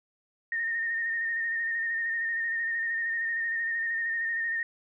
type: tone with vibrato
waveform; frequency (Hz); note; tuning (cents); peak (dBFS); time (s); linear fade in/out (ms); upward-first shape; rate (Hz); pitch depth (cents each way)
sine; 1836; A#6; -27; -27; 0.52-4.63; 2; square; 13; 27
effects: none